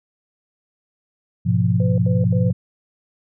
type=chord; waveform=sine; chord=F diminished; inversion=first; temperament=equal; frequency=103.83 / 123.47 / 174.61 Hz; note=Ab2 / Cb3 / F3; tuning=0 / 0 / 0 cents; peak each=-19 dBFS; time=1.45-2.53 s; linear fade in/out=20 ms
type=tone bursts; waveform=sine; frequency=506 Hz; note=B4; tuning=42 cents sharp; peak=-26 dBFS; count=3; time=1.8-2.504 s; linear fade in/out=2 ms; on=180 ms; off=82 ms
effects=none